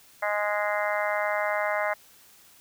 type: harmonic tone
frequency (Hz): 207.7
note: G#3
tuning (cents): 0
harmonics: 3 / 4 / 5 / 6 / 7 / 8 / 9 / 10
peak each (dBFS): -28 / -32 / -34 / -35 / -35 / -36 / -36 / -33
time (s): 0.22-1.94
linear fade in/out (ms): 10
effects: white hiss -55 dBFS RMS until 2.6 s